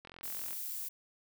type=click train; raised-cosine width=0.3 ms; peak=-33 dBFS; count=22; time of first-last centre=0.05-0.531 s; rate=43.7 Hz
type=noise; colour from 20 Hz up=violet; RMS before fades=-40 dBFS; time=0.23-0.89 s; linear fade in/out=10 ms
effects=none